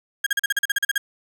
35% pulse tone bursts, 1628 Hz, G#6, 35 cents flat, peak -16 dBFS, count 12, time 0.24-0.98 s, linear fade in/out 5 ms, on 25 ms, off 40 ms, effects none

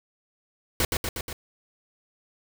pink noise with echo, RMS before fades -23 dBFS, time 0.8-0.85 s, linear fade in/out 2 ms, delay 120 ms, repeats 4, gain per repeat -3 dB, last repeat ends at 1.33 s, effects none

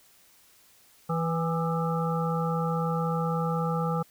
harmonic tone with a mistuned harmonic, 164.3 Hz, E3, 5 cents flat, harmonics 1 / 3 / 5 / 7 / 8, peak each -27 / -32 / -34 / -35 / -36 dBFS, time 1.09-4.03 s, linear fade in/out 10 ms, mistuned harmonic 7, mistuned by +71 cents, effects white hiss -59 dBFS RMS until 4.1 s

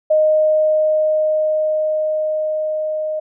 sine tone with level ramp, 619 Hz, D#5, 9 cents flat, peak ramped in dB -10 to -19 dBFS, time 0.1-3.2 s, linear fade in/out 10 ms, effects none

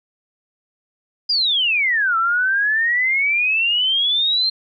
sine exponential two-way sweep, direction down then up, 4978 to 1318.5 to 4201 Hz, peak -15 dBFS, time 1.29-4.5 s, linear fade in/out 10 ms, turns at 2.17 s, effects none

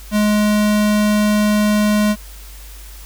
square tone, 210 Hz, G#3, 19 cents sharp, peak -13 dBFS, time 0.11-2.16 s, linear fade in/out 50 ms, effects added 50 Hz sine -34 dBFS peak until 3.05 s + white hiss -41 dBFS RMS until 3.05 s

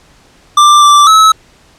square tone with pitch steps, 1182 / 1171 / 1295 Hz, D6 / D6 / E6, +11 / -5 / -31 cents, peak -3 dBFS, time 0.57-1.32 s, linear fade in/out 5 ms, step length 250 ms, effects pink hiss -45 dBFS RMS until 1.78 s + low-pass 8000 Hz 12 dB/octave

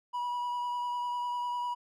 triangle tone with vibrato, 973 Hz, B5, 26 cents flat, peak -29 dBFS, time 0.13-1.75 s, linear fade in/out 20 ms, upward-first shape triangle, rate 10 Hz, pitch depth 17 cents each way, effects none

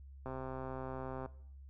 click train, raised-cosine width 1 ms, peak -29 dBFS, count 132, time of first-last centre 0.26-1.26 s, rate 131 Hz, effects noise-tail reverb RT60 0.6 s tail -18 dB re dry + added 68 Hz sine -50 dBFS peak until 1.69 s

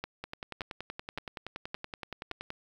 two click trains, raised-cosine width 0.3 ms, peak -22 / -19 dBFS, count 25 / 5, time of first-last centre 0.24-2.504 / 0.04-2.313 s, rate 10.6 / 1.76 Hz, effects 9-bit

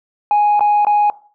sine tone with dropouts, 830.6 Hz, G#5, in tune, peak -8 dBFS, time 0.31-1.1 s, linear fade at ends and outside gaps 1 ms, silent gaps 0.595-0.607 / 0.849-0.868 s, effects noise-tail reverb RT60 0.4 s tail -19 dB re dry + tanh soft clip ceiling -8 dBFS

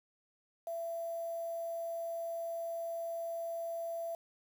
sine tone with quantisation, 670 Hz, E5, 28 cents sharp, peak -36 dBFS, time 0.67-4.15 s, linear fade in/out 2 ms, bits 9, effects none

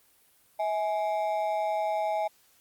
triangle ring-modulated tone, 740 Hz, F#5, in tune, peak -21 dBFS, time 0.59-2.28 s, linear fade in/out 10 ms, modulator 94.6 Hz, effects white hiss -63 dBFS RMS until 2.6 s + Opus 32 kbps

